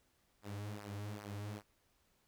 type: tone with flanger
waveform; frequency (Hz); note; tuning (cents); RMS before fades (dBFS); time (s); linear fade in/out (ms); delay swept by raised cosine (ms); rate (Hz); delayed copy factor
sawtooth; 103.1; G#2; -12; -45; 0.42-1.63; 50; 0.27 to 5.77; 2.5; -0.75
effects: pink hiss -75 dBFS RMS until 2.27 s